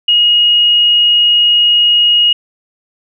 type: tone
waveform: sine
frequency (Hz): 2880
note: F#7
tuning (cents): -47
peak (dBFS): -6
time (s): 0.08-2.33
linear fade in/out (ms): 5
effects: none